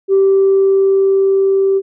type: tone with level ramp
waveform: sine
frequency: 388.9 Hz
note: G4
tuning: 14 cents flat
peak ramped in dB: -6 to -9 dBFS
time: 0.08-1.82 s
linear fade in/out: 50 ms
effects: tanh soft clip ceiling -4 dBFS